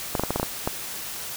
clicks, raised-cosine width 1 ms, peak -9 dBFS, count 8, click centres 0.152 / 0.196 / 0.236 / 0.306 / 0.36 / 0.398 / 0.43 / 0.675 s, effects white hiss -34 dBFS RMS until 1.36 s

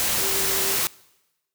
sine tone in noise, 388.5 Hz, G4, 16 cents flat, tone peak -32 dBFS, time 0.21-0.76 s, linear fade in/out 0 ms, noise white, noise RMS -23 dBFS, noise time 0-0.87 s, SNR -12 dB, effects noise-tail reverb RT60 1.0 s tail -23 dB re dry

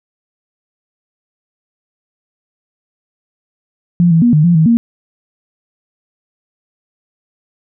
sine tone with pitch steps, 173.7 / 164 / 239.5 / 152.2 / 172.9 / 159.1 / 232.9 Hz, F3 / E3 / A#3 / D#3 / F3 / D#3 / A#3, -9 / -9 / +47 / -38 / -17 / +39 / -1 cents, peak -6 dBFS, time 4-4.77 s, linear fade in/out 0 ms, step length 110 ms, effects none

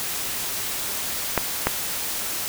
clicks, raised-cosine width 0.5 ms, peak -3 dBFS, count 2, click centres 1.377 / 1.67 s, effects white hiss -28 dBFS RMS until 2.48 s

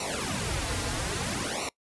pink noise with flanger, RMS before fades -31 dBFS, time 0-1.69 s, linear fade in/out 2 ms, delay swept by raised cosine 0.6 to 5.4 ms, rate 0.61 Hz, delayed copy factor -1, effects noise-tail reverb RT60 0.1 s tail -23 dB re dry + resampled to 24000 Hz

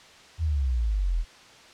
sine exponential sweep, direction down, 84.4 to 38.89 Hz, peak -22 dBFS, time 0.38-1.25 s, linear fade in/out 50 ms, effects white hiss -50 dBFS RMS until 1.73 s + low-pass 5000 Hz 12 dB/octave

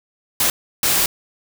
white noise bursts at uneven times, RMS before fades -17 dBFS, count 2, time 0.4-0.5 / 0.83-1.06 s, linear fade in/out 2 ms, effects none

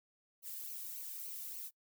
violet noise with flanger, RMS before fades -45 dBFS, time 0.42-1.71 s, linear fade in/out 50 ms, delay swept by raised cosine 0.55 to 1.55 ms, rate 3.5 Hz, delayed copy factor -0.75, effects noise-tail reverb RT60 0.1 s tail -23 dB re dry

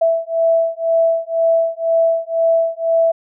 sine beating tone pair, 659.3 / 661.3 Hz, E5 / E5, 0 / +5 cents, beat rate 2 Hz, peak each -16 dBFS, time 0.01-3.12 s, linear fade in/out 10 ms, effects none

